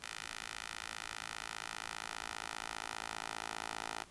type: tone with high-pass filter sweep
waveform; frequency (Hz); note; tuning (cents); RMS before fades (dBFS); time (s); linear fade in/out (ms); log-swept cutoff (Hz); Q
10% pulse; 55; A1; 0; -44; 0.02-4.04; 5; 1700 to 820; 0.93
effects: pink hiss -59 dBFS RMS until 4.1 s + resampled to 24000 Hz